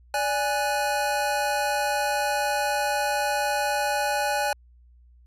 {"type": "tone cluster", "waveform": "square", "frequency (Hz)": [583, 829, 1480], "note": ["D5", "G#5", "F#6"], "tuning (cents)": [-13, -3, 0], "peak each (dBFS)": [-29, -26, -31], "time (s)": [0.14, 4.53], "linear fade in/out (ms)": 2, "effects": ["added 60 Hz sine -51 dBFS peak until 5.26 s", "resampled to 32000 Hz"]}